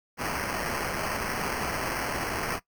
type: noise with sample-and-hold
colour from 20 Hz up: blue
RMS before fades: -31 dBFS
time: 0.17-2.6 s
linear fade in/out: 50 ms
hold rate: 3675 Hz
effects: noise-tail reverb RT60 0.1 s tail -18 dB re dry